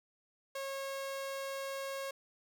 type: tone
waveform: sawtooth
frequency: 545 Hz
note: C#5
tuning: 29 cents flat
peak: -34 dBFS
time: 0.55-2.11 s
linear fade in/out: 5 ms
effects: none